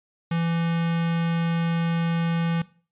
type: tone with notch filter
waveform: square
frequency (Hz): 167.3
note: E3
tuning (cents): +26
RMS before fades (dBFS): -24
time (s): 0.31-2.62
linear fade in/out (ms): 5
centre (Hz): 580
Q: 1.9
effects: noise-tail reverb RT60 0.4 s tail -19 dB re dry + resampled to 8000 Hz